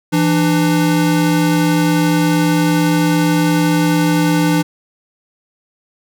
square tone pair together, 167.2 / 298.7 Hz, E3 / D4, +25 / +29 cents, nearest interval minor seventh, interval 1004 cents, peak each -15 dBFS, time 0.12-4.63 s, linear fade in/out 20 ms, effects none

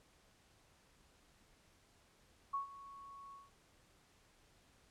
sine tone with ADSR envelope, 1108.7 Hz, C#6, in tune, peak -34 dBFS, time 2.53-3.51 s, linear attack 14 ms, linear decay 120 ms, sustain -17 dB, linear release 180 ms, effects pink hiss -69 dBFS RMS until 4.9 s + low-pass 10000 Hz 12 dB/octave

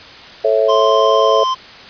sine chord, A major, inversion none, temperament just, 440 / 550 / 660 Hz, A4 / C#5 / E5, 0 / -14 / +2 cents, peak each -15 dBFS, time 0.44-1.44 s, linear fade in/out 10 ms
square tone with pitch glide, 1046.5 to 1040.5 Hz, C6 to C6, 0 to -10 cents, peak -15 dBFS, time 0.68-1.55 s, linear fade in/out 20 ms, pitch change -10 cents, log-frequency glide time 1.21-1.39 s
effects white hiss -36 dBFS RMS until 1.89 s + resampled to 11025 Hz

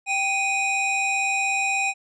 square tone pair together, 784 / 2489 Hz, G5 / D#7, 0 / 0 cents, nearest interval octave + minor sixth, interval 2000 cents, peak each -27 / -23 dBFS, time 0.06-1.94 s, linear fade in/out 50 ms, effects resampled to 24000 Hz

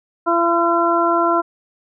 harmonic tone, 339.4 Hz, F4, 49 cents flat, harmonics 1 / 2 / 3 / 4, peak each -19 / -19 / -19 / -19 dBFS, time 0.26-1.42 s, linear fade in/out 20 ms, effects none

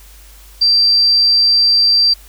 sine tone, 4699 Hz, D8, in tune, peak -8 dBFS, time 0.61-2.14 s, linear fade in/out 10 ms, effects added 50 Hz sine -39 dBFS peak until 2.28 s + white hiss -44 dBFS RMS until 2.28 s

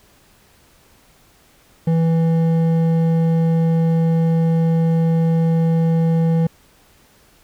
sine tone with hard clipping, 164.3 Hz, E3, 5 cents flat, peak -15 dBFS, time 1.87-6.47 s, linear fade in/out 5 ms, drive 8 dB, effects pink hiss -53 dBFS RMS until 7.43 s

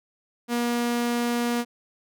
sawtooth tone, 238.8 Hz, A#3, 42 cents sharp, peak -19 dBFS, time 0.48-1.65 s, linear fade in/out 50 ms, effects none

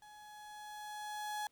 35% pulse tone with level ramp, 842 Hz, G#5, 24 cents sharp, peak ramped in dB -53 to -35 dBFS, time 0.02-1.47 s, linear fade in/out 2 ms, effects pink hiss -75 dBFS RMS until 1.51 s

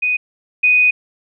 sine tone pair in turn, 2489 / 2489 Hz, D#7 / D#7, 0 / 0 cents, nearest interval unison, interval 0 cents, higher neither, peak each -14 / -9 dBFS, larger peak second, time 0.02-0.17 / 0.63-0.91 s, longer second, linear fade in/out 10 ms, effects none

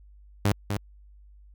sawtooth tone with echo, 101.2 Hz, G#2, 44 cents flat, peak -16 dBFS, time 0.45-0.52 s, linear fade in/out 0 ms, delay 250 ms, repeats 1, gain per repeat -6 dB, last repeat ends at 0.77 s, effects added 50 Hz sine -49 dBFS peak until 1.54 s

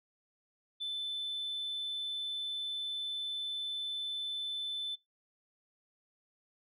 sine tone, 3520 Hz, A7, in tune, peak -33 dBFS, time 0.8-4.96 s, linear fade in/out 20 ms, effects noise-tail reverb RT60 0.2 s tail -24 dB re dry + tanh soft clip ceiling -32 dBFS

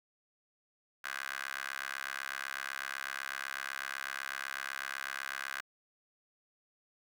15% pulse tone with high-pass filter, 68 Hz, C#2, 33 cents flat, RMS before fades -40 dBFS, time 1.04-5.61 s, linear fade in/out 5 ms, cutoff 1500 Hz, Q 3.4, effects none

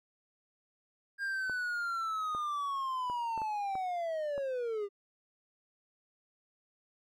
triangle linear sweep, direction down, 1617 to 393.8 Hz, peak -30 dBFS, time 1.18-4.89 s, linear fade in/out 50 ms
clicks, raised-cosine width 1 ms, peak -29 dBFS, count 7, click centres 1.497 / 2.349 / 3.099 / 3.377 / 3.418 / 3.754 / 4.379 s
effects MP3 64 kbps

